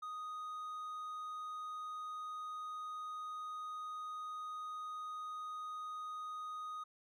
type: tone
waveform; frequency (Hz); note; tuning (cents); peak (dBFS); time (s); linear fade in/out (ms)
triangle; 1244.5; D#6; 0; -40; 0.02-6.84; 10
effects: none